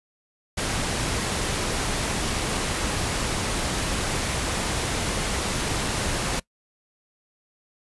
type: noise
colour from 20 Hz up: pink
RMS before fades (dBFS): -26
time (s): 0.57-6.4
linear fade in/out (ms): 10
effects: noise-tail reverb RT60 0.1 s tail -22 dB re dry + resampled to 24000 Hz